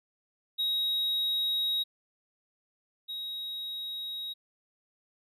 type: tone pair in turn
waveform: triangle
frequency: 3800 / 3800 Hz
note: A#7 / A#7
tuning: +33 / +33 cents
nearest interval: unison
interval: 0 cents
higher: neither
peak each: -25 / -33 dBFS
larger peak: first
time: 0.58-1.84 / 3.08-4.34 s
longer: neither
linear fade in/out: 20 ms
effects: none